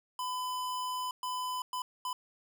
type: tone bursts at uneven times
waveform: square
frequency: 1006 Hz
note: B5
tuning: 32 cents sharp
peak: -34 dBFS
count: 4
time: 0.19-1.11 / 1.23-1.62 / 1.73-1.82 / 2.05-2.13 s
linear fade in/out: 2 ms
effects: none